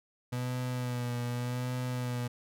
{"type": "tone with vibrato", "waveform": "35% pulse", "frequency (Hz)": 123.47, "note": "B2", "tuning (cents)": 0, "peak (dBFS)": -30, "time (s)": [0.32, 2.28], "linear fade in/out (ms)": 10, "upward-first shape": "sine", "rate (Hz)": 0.85, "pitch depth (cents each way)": 35, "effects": []}